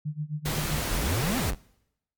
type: tone with tremolo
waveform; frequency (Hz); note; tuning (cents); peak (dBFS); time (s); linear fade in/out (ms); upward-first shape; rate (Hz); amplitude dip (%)
sine; 150.7; D3; +45; -26; 0.05-0.81; 10; sine; 7.6; 95
type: noise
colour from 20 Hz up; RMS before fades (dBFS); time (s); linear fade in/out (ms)
pink; -30; 0.45-1.51; 10
type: exponential two-way sweep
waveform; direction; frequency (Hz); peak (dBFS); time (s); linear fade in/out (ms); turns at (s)
square; up then down; 33.04 to 277.2 to 33.04; -27; 0.9-1.55; 10; 1.38
effects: noise-tail reverb RT60 0.8 s tail -23 dB re dry + MP3 96 kbps